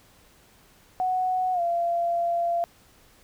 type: tone with pitch glide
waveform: sine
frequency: 740 to 686.5 Hz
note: F#5 to F5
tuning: 0 to -30 cents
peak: -22 dBFS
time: 1-2.64 s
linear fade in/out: 0 ms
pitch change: -130 cents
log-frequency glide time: 1.53-1.61 s
effects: pink hiss -57 dBFS RMS until 3.23 s